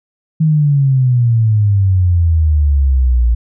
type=exponential sweep; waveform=sine; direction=down; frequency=160.2 to 57.2 Hz; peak=-8 dBFS; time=0.4-3.35 s; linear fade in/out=10 ms; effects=none